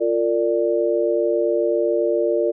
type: chord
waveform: sine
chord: Bb major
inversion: second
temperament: equal with one note detuned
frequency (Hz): 349.2 / 456.6 / 587.3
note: F4 / Bb4 / D5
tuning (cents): 0 / -36 / 0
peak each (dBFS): -21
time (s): 0-2.52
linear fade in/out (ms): 20
effects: none